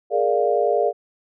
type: chord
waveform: sine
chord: Bb dominant seventh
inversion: third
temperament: equal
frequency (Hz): 415.3 / 466.2 / 587.3 / 698.5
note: Ab4 / Bb4 / D5 / F5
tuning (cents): 0 / 0 / 0 / 0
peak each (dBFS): -22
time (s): 0.1-0.93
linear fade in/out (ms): 50
effects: none